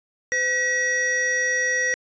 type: tone pair together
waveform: square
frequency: 508 / 1918 Hz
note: B4 / A#6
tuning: +49 / +49 cents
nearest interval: octave + major seventh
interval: 2300 cents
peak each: -30 / -21 dBFS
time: 0.32-1.94 s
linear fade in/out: 0 ms
effects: resampled to 16000 Hz